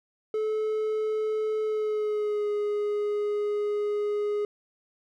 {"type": "tone with pitch glide", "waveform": "triangle", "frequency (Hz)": [432.5, 415.4], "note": ["A4", "G#4"], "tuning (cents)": [-30, 0], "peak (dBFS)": -23, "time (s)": [0.34, 4.45], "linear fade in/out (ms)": 2, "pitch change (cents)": -70, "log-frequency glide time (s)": [1.63, 2.49], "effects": []}